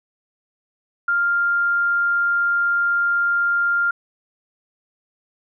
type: tone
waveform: sine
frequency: 1398 Hz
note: F6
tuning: 1 cent sharp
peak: -16 dBFS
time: 1.08-3.91 s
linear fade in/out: 5 ms
effects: none